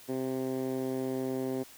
10% pulse tone with band-pass filter, 130.81 Hz, C3, in tune, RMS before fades -33 dBFS, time 0.08-1.64 s, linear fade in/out 20 ms, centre 320 Hz, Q 1.7, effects white hiss -53 dBFS RMS until 1.77 s

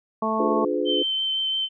harmonic tone, 220 Hz, A3, in tune, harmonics 1 / 2 / 3 / 4 / 5, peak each -27 / -30 / -28 / -29 / -26 dBFS, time 0.22-0.65 s, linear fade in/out 5 ms
sine chord, D diminished seventh, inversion none, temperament just, 293.7 / 352.4 / 422.9 / 507.5 Hz, D4 / F4 / Ab4 / Cb5, 0 / +16 / +31 / +47 cents, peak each -27 dBFS, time 0.39-1.03 s, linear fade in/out 10 ms
sine tone with vibrato, 3093 Hz, G7, 24 cents flat, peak -22 dBFS, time 0.85-1.69 s, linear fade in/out 50 ms, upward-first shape sine, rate 5.9 Hz, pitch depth 10 cents each way
effects none

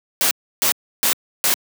white noise bursts, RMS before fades -17 dBFS, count 4, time 0.21-1.54 s, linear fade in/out 0 ms, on 100 ms, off 310 ms, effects high-pass 200 Hz 12 dB/octave

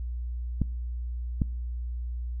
clicks, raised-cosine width 5 ms, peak -12 dBFS, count 2, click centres 0.617 / 1.418 s, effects noise-tail reverb RT60 0.6 s tail -25 dB re dry + added 60 Hz sine -30 dBFS peak until 2.4 s

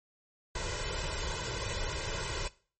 pink noise with comb filter, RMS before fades -35 dBFS, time 0.55-2.48 s, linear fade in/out 5 ms, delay 2 ms, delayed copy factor +0.85, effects noise-tail reverb RT60 0.4 s tail -19 dB re dry + MP3 32 kbps

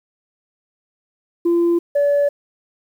sine tone pair in turn, 342.2 / 573.9 Hz, F4 / D5, -35 / -40 cents, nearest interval major sixth, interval 895 cents, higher second, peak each -11 dBFS, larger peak neither, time 1.45-1.79 / 1.95-2.29 s, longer neither, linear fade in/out 10 ms, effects tanh soft clip ceiling -11 dBFS + 8-bit

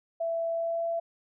sine tone with pitch glide, 665 to 671.2 Hz, E5 to E5, +15 to +31 cents, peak -27 dBFS, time 0.2-1 s, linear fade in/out 10 ms, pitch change +16 cents, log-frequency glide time 0.5-0.85 s, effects none

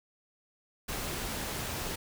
pink noise, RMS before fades -36 dBFS, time 0.88-1.96 s, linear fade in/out 10 ms, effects none

